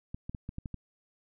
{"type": "clicks", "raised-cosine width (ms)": 5, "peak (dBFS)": -25, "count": 7, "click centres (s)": [0.145, 0.295, 0.348, 0.491, 0.584, 0.658, 0.743], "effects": []}